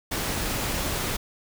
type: noise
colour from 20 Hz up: pink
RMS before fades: -28 dBFS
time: 0.11-1.17 s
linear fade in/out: 10 ms
effects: none